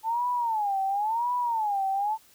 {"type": "tone with vibrato", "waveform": "sine", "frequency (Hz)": 872, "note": "A5", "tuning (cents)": -16, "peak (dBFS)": -24, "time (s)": [0.03, 2.18], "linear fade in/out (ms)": 50, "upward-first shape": "sine", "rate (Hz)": 0.95, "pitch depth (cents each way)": 210, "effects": ["white hiss -58 dBFS RMS until 2.34 s"]}